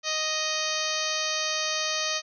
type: harmonic tone with a mistuned harmonic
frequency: 623 Hz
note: D#5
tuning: 2 cents sharp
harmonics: 1 / 2 / 3 / 4 / 5 / 6 / 7 / 8 / 9 / 10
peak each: -35 / -35 / -35 / -35 / -35 / -35 / -35 / -35 / -35 / -35 dBFS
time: 0.03-2.22 s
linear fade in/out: 50 ms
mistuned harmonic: 8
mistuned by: -60 cents
effects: none